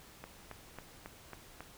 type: click train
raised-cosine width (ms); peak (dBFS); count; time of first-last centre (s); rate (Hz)
0.5; -29; 6; 0.24-1.606; 3.66
effects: pink hiss -56 dBFS RMS until 1.77 s